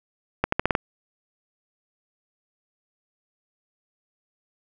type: accelerating click train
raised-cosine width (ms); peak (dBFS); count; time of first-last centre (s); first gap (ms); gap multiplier
0.5; -5; 6; 0.44-0.752; 84; 0.85
effects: none